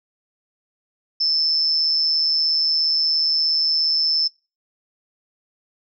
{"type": "tone with amplitude modulation", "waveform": "sine", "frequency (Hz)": 5274, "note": "E8", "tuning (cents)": 0, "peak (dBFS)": -14, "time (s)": [1.2, 4.28], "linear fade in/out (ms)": 10, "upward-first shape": "sine", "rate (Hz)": 157, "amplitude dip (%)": 60, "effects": ["noise-tail reverb RT60 0.3 s tail -23 dB re dry"]}